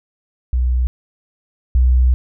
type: tone pair in turn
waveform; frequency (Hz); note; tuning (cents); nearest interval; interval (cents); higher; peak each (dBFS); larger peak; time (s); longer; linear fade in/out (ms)
sine; 62.1 / 62.79; B1 / B1; +10 / +29; unison; 19; second; -13 / -9; second; 0.53-0.87 / 1.75-2.14; second; 0
effects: none